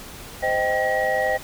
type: tone cluster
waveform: sine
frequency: 518 / 623 / 783 / 1906 Hz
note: C5 / D#5 / G5 / A#6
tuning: -17 / +2 / -2 / +38 cents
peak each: -24 dBFS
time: 0.42-1.38 s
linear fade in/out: 20 ms
effects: tanh soft clip ceiling -11 dBFS + pink hiss -39 dBFS RMS until 1.43 s